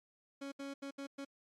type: tone bursts at uneven times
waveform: 30% pulse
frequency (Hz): 277.2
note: C#4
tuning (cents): 0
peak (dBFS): -39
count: 5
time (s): 0.41-0.52 / 0.59-0.74 / 0.82-0.91 / 0.98-1.07 / 1.18-1.25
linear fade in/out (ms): 10
effects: low-pass 8000 Hz 12 dB/octave + MP3 96 kbps